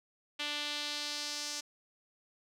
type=tone with band-pass filter sweep; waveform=sawtooth; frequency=294.3 Hz; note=D4; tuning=4 cents sharp; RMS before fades=-38 dBFS; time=0.39-1.61 s; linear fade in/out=10 ms; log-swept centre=3200 to 5800 Hz; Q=2.2; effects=none